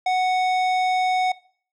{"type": "tone with tanh clipping", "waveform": "sine", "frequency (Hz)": 740, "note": "F#5", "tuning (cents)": 0, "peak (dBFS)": -20, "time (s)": [0.06, 1.32], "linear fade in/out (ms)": 5, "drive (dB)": 14, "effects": ["noise-tail reverb RT60 0.5 s tail -21 dB re dry"]}